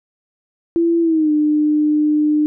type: tone with pitch glide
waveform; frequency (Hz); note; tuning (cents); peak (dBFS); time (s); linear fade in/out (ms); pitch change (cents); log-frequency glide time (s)
sine; 336.3 to 301.3; E4 to D4; +35 to +44; -12; 0.76-2.46; 0; -191; 1.01-1.31
effects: none